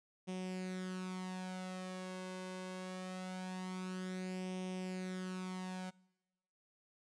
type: tone with flanger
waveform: sawtooth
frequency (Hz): 185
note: F#3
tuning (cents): 0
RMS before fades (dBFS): -43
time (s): 0.27-5.91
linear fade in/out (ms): 20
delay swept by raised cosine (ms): 0.34 to 1.94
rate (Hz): 0.23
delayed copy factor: +0.6
effects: noise-tail reverb RT60 1.0 s tail -24 dB re dry + resampled to 22050 Hz